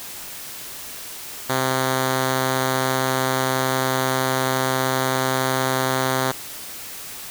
5% pulse tone, 130.81 Hz, C3, in tune, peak -8 dBFS, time 1.49-6.32 s, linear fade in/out 10 ms, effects white hiss -35 dBFS RMS until 7.3 s

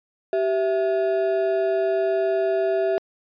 triangle ring-modulated tone, 523.3 Hz, C5, in tune, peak -14 dBFS, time 0.33-2.98 s, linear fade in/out 0 ms, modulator 136 Hz, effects resampled to 11025 Hz

